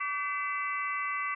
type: harmonic tone with a mistuned harmonic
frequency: 383 Hz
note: G4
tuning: 40 cents flat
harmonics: 3 / 4 / 5 / 6 / 7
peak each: -33 / -43 / -34 / -41 / -42 dBFS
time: 0-1.35 s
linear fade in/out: 10 ms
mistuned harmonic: 5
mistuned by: +88 cents
effects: none